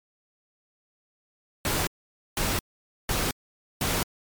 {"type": "noise bursts", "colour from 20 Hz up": "pink", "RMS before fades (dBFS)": -26, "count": 4, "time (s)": [1.65, 4.03], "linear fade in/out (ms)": 2, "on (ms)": 220, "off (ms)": 500, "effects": ["MP3 96 kbps"]}